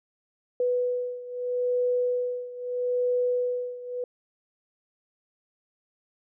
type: beating tone pair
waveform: sine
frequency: 493.9 / 494.68 Hz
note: B4 / B4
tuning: 0 / +3 cents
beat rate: 0.78 Hz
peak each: -26 / -29 dBFS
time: 0.6-4.04 s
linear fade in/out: 2 ms
effects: none